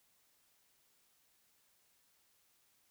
silence, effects white hiss -73 dBFS RMS until 2.9 s

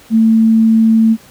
sine tone, 223.4 Hz, A3, 27 cents sharp, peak -6 dBFS, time 0.1-1.17 s, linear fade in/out 50 ms, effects pink hiss -42 dBFS RMS until 1.3 s + high-pass 60 Hz 12 dB/octave

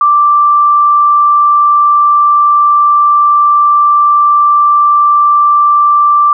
sine tone, 1174.7 Hz, D6, in tune, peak -4 dBFS, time 0.01-6.33 s, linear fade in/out 2 ms, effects none

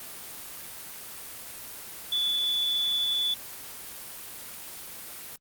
sine tone in noise, 3461 Hz, A7, 29 cents flat, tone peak -24 dBFS, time 2.12-3.34 s, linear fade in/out 2 ms, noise white, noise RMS -41 dBFS, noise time 0-5.36 s, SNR +14 dB, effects Opus 24 kbps

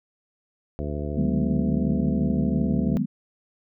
harmonic tone, 73.42 Hz, D2, in tune, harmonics 1 / 2 / 3 / 4 / 5 / 6 / 7 / 9, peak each -30 / -33 / -35 / -36 / -37 / -38 / -38 / -40 dBFS, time 0.79-2.97 s, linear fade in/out 0 ms
sine chord, G# minor seventh, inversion second, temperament equal with one note detuned, 152.71 / 185 / 207.7 / 246.9 Hz, D#3 / F#3 / G#3 / B3, -32 / 0 / 0 / 0 cents, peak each -29 / -27 / -26 / -26 dBFS, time 1.16-3.06 s, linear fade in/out 20 ms
effects none

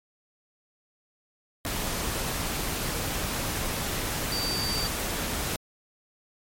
sine tone in noise, 4636 Hz, D8, 23 cents flat, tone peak -29 dBFS, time 4.32-4.87 s, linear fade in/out 0 ms, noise pink, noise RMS -30 dBFS, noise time 1.65-5.56 s, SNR -2 dB, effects MP3 64 kbps

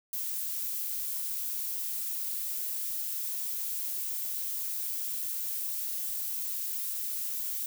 violet noise, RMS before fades -34 dBFS, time 0.13-7.66 s, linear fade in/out 2 ms, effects none

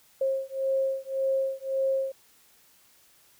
sine beating tone pair, 535 / 536.8 Hz, C5 / C5, +38 / +44 cents, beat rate 1.8 Hz, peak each -28 dBFS, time 0.21-2.12 s, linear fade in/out 5 ms, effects white hiss -60 dBFS RMS until 3.39 s

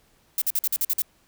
violet noise bursts, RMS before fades -23 dBFS, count 8, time 0.38-1.02 s, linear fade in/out 2 ms, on 38 ms, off 48 ms, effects pink hiss -62 dBFS RMS until 1.27 s

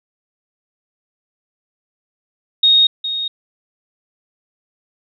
sine tone with echo, 3729 Hz, A#7, in tune, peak -8 dBFS, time 2.63-2.87 s, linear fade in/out 5 ms, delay 410 ms, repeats 1, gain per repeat -11 dB, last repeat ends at 3.28 s, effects none

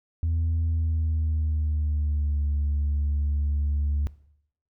sine tone with pitch glide, 81.9 to 72.54 Hz, E2 to D2, -11 to -21 cents, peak -20 dBFS, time 0.23-4.07 s, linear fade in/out 0 ms, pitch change -210 cents, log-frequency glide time 0.65-2.42 s, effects noise-tail reverb RT60 0.7 s tail -20 dB re dry + tanh soft clip ceiling -20 dBFS

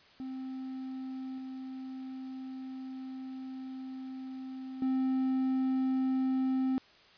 triangle tone with level steps, 261.6 Hz, C4, in tune, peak -35 / -37 / -25 dBFS, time 0.2-6.78 s, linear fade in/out 0 ms, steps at 1.38 / 4.82 s, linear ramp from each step 2 ms, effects white hiss -59 dBFS RMS until 7.17 s + resampled to 11025 Hz

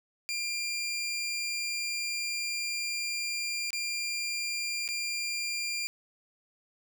20% pulse tone with dropouts, 2390 Hz, D7, 30 cents sharp, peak -26 dBFS, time 0.29-5.87 s, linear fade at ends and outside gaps 0 ms, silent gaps 3.705-3.731 / 4.878-4.888 s, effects none

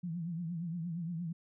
sine tone with vibrato, 169.3 Hz, E3, 46 cents sharp, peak -35 dBFS, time 0.03-1.33 s, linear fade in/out 10 ms, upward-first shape triangle, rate 8.6 Hz, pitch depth 120 cents each way, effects none

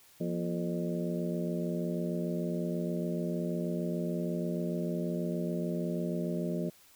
harmonic tone with a mistuned harmonic, 86.5 Hz, F2, 16 cents flat, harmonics 2 / 3 / 4 / 5 / 6 / 7, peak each -33 / -38 / -38 / -41 / -45 / -40 dBFS, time 0.2-6.7 s, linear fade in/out 10 ms, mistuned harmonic 3, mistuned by -130 cents, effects white hiss -60 dBFS RMS until 6.95 s

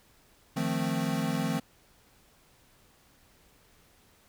square chord, F dominant seventh, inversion third, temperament equal, 155.56 / 174.61 / 220 / 261.6 Hz, Eb3 / F3 / A3 / C4, 0 / 0 / 0 / 0 cents, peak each -34 dBFS, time 0.56-1.6 s, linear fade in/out 10 ms, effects pink hiss -62 dBFS RMS until 4.28 s

